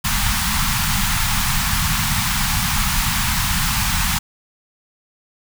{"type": "band-stop noise", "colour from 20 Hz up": "pink", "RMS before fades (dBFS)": -19, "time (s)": [0.04, 4.19], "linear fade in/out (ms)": 10, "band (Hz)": [220, 820], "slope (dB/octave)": 48, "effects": []}